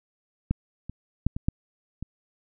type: clicks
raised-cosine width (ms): 5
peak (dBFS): -11 / -23 / -9 / -19 / -10 / -21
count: 6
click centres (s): 0.51 / 0.896 / 1.266 / 1.365 / 1.485 / 2.026
effects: none